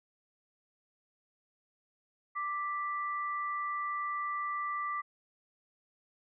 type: tone pair together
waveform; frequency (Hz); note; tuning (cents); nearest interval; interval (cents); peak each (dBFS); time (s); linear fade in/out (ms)
sine; 1174.7 / 1972.4; D6 / B6; 0 / -3; major sixth; 897; -33 / -40; 2.35-5.02; 20
effects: none